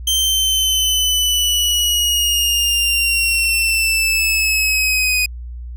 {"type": "linear sweep", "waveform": "sawtooth", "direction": "down", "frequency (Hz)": [3136, 2489], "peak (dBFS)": -11, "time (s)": [0.07, 5.26], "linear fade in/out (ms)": 5, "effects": ["added 60 Hz sine -27 dBFS peak until 5.76 s"]}